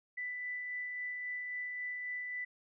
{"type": "tone with tremolo", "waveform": "sine", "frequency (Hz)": 1986, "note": "B6", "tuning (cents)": 9, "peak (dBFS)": -36, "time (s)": [0.17, 2.45], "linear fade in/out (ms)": 10, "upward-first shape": "sine", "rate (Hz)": 3.7, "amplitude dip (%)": 25, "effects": []}